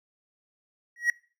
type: tone with exponential growth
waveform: triangle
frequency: 1906 Hz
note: A#6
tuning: 38 cents sharp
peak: -15 dBFS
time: 0.96-1.1 s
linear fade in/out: 2 ms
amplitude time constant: 30 ms
effects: noise-tail reverb RT60 0.4 s tail -24 dB re dry